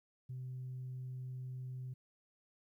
sine tone, 128.1 Hz, C3, 36 cents flat, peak -40 dBFS, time 0.29-1.94 s, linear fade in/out 10 ms, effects tanh soft clip ceiling -38 dBFS + 13-bit

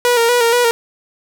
sawtooth tone with vibrato, 475.2 Hz, A#4, 33 cents sharp, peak -7 dBFS, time 0.05-0.71 s, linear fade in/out 0 ms, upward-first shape square, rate 4.2 Hz, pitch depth 42 cents each way, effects none

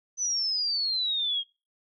sine exponential sweep, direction down, 6100 to 3217 Hz, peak -25 dBFS, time 0.17-1.44 s, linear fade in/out 50 ms, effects noise-tail reverb RT60 0.3 s tail -25 dB re dry

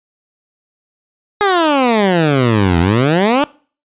15% pulse exponential two-way sweep, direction down then up, 420.8 to 82 to 303.4 Hz, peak -4 dBFS, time 1.41-3.44 s, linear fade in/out 0 ms, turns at 2.79 s, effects noise-tail reverb RT60 0.4 s tail -22 dB re dry + resampled to 8000 Hz

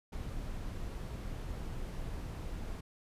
brown noise, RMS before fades -40 dBFS, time 0.12-2.81 s, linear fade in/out 10 ms, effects resampled to 32000 Hz

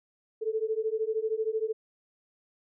sine beating tone pair, 433.6 / 446.6 Hz, A4 / A4, -25 / +26 cents, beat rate 13 Hz, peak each -30 dBFS, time 0.41-1.73 s, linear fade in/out 20 ms, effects none

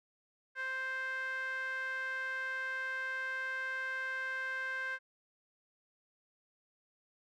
sawtooth tone with band-pass filter, 523.3 Hz, C5, in tune, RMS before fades -38 dBFS, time 0.55-4.99 s, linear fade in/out 50 ms, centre 1700 Hz, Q 8.9, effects none

